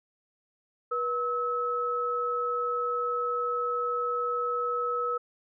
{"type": "tone pair together", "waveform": "sine", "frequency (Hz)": [484.4, 1293.2], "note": ["B4", "E6"], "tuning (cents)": [-34, -34], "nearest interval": "octave + perfect fourth", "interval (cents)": 1700, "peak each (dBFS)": [-31, -28], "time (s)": [0.91, 5.18], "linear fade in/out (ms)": 10, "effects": []}